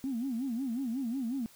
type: tone with vibrato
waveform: sine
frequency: 249.2 Hz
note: B3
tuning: 16 cents sharp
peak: -30 dBFS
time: 0.04-1.46 s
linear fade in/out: 0 ms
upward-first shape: sine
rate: 5.5 Hz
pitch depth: 190 cents each way
effects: tanh soft clip ceiling -26 dBFS + white hiss -58 dBFS RMS until 1.55 s